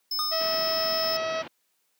square tone, 5220 Hz, E8, 18 cents flat, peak -27 dBFS, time 0.11-1.17 s, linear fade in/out 5 ms
square tone with exponential decay, 1228 Hz, D#6, 23 cents flat, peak -27 dBFS, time 0.19-0.55 s, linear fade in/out 1 ms, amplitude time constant 77 ms
harmonic tone, 644 Hz, E5, 41 cents flat, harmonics 1 / 2 / 3 / 4 / 5 / 6 / 7 / 8 / 9, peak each -28 / -34 / -38 / -40 / -42 / -44 / -45 / -46 / -47 dBFS, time 0.31-1.43 s, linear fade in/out 20 ms
pink low-pass noise, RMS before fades -39 dBFS, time 0.4-1.48 s, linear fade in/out 5 ms, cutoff 3500 Hz, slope 24 dB/octave
effects white hiss -72 dBFS RMS until 1.99 s + high-pass 200 Hz 12 dB/octave

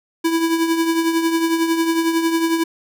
square tone with tremolo, 329.6 Hz, E4, in tune, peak -14 dBFS, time 0.24-2.64 s, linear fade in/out 10 ms, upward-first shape triangle, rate 11 Hz, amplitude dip 60%, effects none

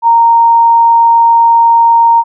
sine tone, 927 Hz, A#5, 10 cents flat, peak -3 dBFS, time 0.02-2.24 s, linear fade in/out 50 ms, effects none

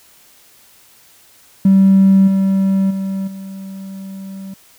triangle tone with level steps, 193.2 Hz, G3, 25 cents flat, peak -3 / -9 / -16 / -25 dBFS, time 1.65-4.54 s, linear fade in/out 5 ms, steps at 2.27 / 2.9 / 3.27 s, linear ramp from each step 10 ms, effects tanh soft clip ceiling -3 dBFS + white hiss -48 dBFS RMS until 4.78 s

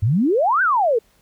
sine exponential two-way sweep, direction up then down, 93.7 to 1600 to 428.5 Hz, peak -14 dBFS, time 0.02-0.99 s, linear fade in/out 10 ms, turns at 0.62 s, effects pink hiss -59 dBFS RMS until 1.21 s

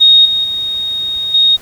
sine tone with level steps, 3729 Hz, A#7, in tune, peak -3 / -11 / -15 / -6 dBFS, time 0-1.57 s, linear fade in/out 20 ms, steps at 0.25 / 0.44 / 1.34 s, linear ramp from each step 5 ms, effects pink hiss -39 dBFS RMS until 1.61 s

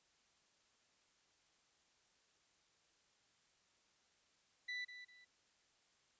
35% pulse tone with echo, 1981 Hz, B6, 5 cents sharp, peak -40 dBFS, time 4.68-4.85 s, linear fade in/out 10 ms, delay 200 ms, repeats 2, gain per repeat -10 dB, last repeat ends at 5.25 s, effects white hiss -75 dBFS RMS until 6.19 s + resampled to 16000 Hz

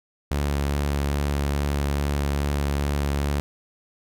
sawtooth tone with vibrato, 71.4 Hz, D2, 48 cents flat, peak -18 dBFS, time 0.31-3.4 s, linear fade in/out 0 ms, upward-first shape sine, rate 2.4 Hz, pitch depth 13 cents each way, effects none

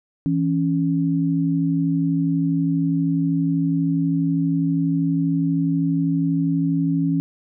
sine tone pair together, 164.82 / 277.2 Hz, E3 / C#4, 0 / 0 cents, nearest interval major sixth, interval 900 cents, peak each -20 dBFS, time 0.26-7.2 s, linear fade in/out 0 ms, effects none

